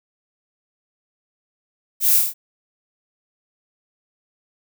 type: noise with echo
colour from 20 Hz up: violet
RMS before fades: -18 dBFS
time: 2-2.21 s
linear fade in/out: 50 ms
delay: 26 ms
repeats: 5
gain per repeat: -2 dB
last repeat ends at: 2.34 s
effects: none